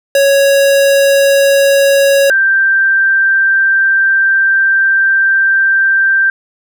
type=tone pair in turn; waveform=square / sine; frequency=554.4 / 1571 Hz; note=C#5 / G6; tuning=0 / +3 cents; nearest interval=octave + tritone; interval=1803 cents; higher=second; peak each=-7 dBFS; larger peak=neither; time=0.15-2.3 / 2.3-6.3 s; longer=second; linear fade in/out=2 ms; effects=none